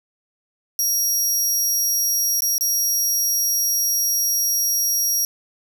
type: tone with dropouts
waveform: 25% pulse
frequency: 5660 Hz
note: F8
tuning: 22 cents sharp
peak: -13 dBFS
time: 0.79-5.25 s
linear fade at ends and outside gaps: 1 ms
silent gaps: 2.406-2.421 / 2.581-2.609 s
effects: none